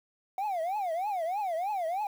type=tone with vibrato; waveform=sine; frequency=739 Hz; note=F#5; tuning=2 cents flat; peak=-26 dBFS; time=0.38-2.07 s; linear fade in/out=2 ms; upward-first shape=triangle; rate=3.2 Hz; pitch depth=280 cents each way; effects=tanh soft clip ceiling -28 dBFS + 9-bit